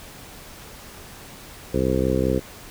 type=harmonic tone; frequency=64.9 Hz; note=C2; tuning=13 cents flat; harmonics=1 / 2 / 3 / 4 / 5 / 6 / 7 / 8; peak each=-27 / -27 / -27 / -27 / -27 / -27 / -27 / -27 dBFS; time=1.73-2.4 s; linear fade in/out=20 ms; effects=pink hiss -42 dBFS RMS until 2.7 s